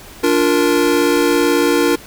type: chord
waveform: square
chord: Bb major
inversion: first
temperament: just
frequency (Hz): 291.4 / 349.6 / 466.2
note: D4 / F4 / Bb4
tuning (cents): -13 / +2 / 0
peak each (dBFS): -17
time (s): 0.23-1.96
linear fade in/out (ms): 10
effects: pink hiss -38 dBFS RMS until 2.06 s